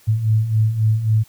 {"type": "beating tone pair", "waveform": "sine", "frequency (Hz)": [106.9, 110.6], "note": ["A2", "A2"], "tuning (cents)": [-49, 9], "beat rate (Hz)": 3.7, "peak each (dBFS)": [-21, -15], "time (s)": [0.07, 1.24], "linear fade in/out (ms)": 20, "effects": ["white hiss -52 dBFS RMS until 1.28 s"]}